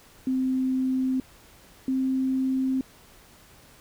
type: tone pair in turn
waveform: sine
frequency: 260 / 262.6 Hz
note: C4 / C4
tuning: -11 / +6 cents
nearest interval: unison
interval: 17 cents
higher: second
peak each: -22 dBFS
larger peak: neither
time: 0.27-1.2 / 1.88-2.81 s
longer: neither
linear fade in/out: 2 ms
effects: pink hiss -53 dBFS RMS until 3.8 s